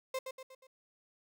35% pulse tone with echo, 523.3 Hz, C5, in tune, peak -32 dBFS, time 0.14-0.19 s, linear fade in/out 5 ms, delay 120 ms, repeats 4, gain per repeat -6 dB, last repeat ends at 0.67 s, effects none

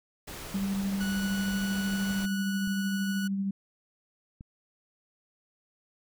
pink noise, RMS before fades -41 dBFS, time 0.27-2.26 s, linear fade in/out 10 ms
sine tone with tremolo, 196 Hz, G3, in tune, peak -26 dBFS, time 0.54-3.51 s, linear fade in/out 5 ms, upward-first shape sine, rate 13 Hz, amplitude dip 30%
sawtooth tone, 1472 Hz, F#6, 9 cents flat, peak -32 dBFS, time 1-3.28 s, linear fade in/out 10 ms
clicks, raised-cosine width 5 ms, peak -32 dBFS, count 4, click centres 2.108 / 2.247 / 2.675 / 4.409 s
effects none

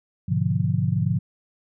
sine chord, G# diminished seventh, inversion none, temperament equal with one note detuned, 103.83 / 125.19 / 146.83 / 174.61 Hz, G#2 / B2 / D3 / F3, 0 / +24 / 0 / 0 cents, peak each -25 dBFS, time 0.28-1.19 s, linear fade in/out 10 ms, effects none

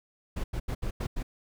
brown noise bursts at uneven times, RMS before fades -31 dBFS, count 6, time 0.36-0.44 / 0.53-0.6 / 0.68-0.75 / 0.82-0.91 / 1-1.07 / 1.16-1.23 s, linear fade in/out 10 ms, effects none

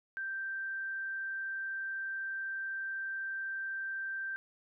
sine tone, 1568 Hz, G6, in tune, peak -35 dBFS, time 0.17-4.36 s, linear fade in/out 0 ms, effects none

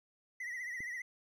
triangle tone with vibrato, 1966 Hz, B6, 8 cents flat, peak -37 dBFS, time 0.4-1.02 s, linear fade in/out 5 ms, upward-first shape triangle, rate 15 Hz, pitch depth 94 cents each way
click, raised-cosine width 3 ms, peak -38 dBFS, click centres 0.805 s
effects none

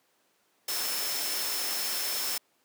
sine tone in noise, 5300 Hz, E8, 9 cents sharp, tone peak -35 dBFS, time 0.68-2.38 s, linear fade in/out 5 ms, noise white, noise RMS -32 dBFS, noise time 0.68-2.38 s, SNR -6 dB, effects pink hiss -69 dBFS RMS until 2.64 s + high-pass 300 Hz 12 dB/octave

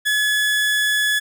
30% pulse tone, 1704 Hz, G#6, 44 cents sharp, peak -14 dBFS, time 0.05-1.2 s, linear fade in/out 20 ms, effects none

